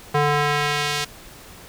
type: tone with band-pass filter sweep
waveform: square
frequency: 146.83 Hz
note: D3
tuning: in tune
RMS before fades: -21 dBFS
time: 0.14-1.05 s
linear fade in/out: 10 ms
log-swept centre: 920 to 4400 Hz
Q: 0.74
effects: pink hiss -43 dBFS RMS until 1.68 s